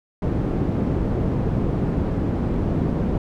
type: low-pass noise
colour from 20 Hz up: white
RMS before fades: -22 dBFS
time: 0.22-3.18 s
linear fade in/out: 2 ms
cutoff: 260 Hz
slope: 12 dB/octave
effects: none